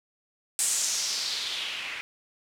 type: noise with low-pass filter sweep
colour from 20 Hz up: blue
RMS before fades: -30 dBFS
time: 0.59-2.01 s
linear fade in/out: 0 ms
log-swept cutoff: 8700 to 2200 Hz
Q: 2.8
effects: none